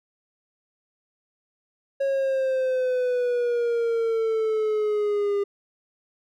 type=exponential sweep; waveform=triangle; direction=down; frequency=550 to 401.6 Hz; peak=-19 dBFS; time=2-5.44 s; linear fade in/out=10 ms; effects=none